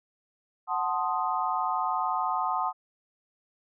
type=chord; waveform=sine; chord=F# diminished seventh; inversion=none; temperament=equal; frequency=740 / 880 / 1046.5 / 1244.5 Hz; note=F#5 / A5 / C6 / Eb6; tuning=0 / 0 / 0 / 0 cents; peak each=-31 dBFS; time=0.67-2.73 s; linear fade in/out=50 ms; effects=none